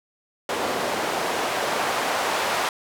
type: noise with band-pass filter sweep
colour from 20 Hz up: white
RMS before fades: -25 dBFS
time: 0.49-2.69 s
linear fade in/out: 2 ms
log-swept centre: 520 to 840 Hz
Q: 1
effects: none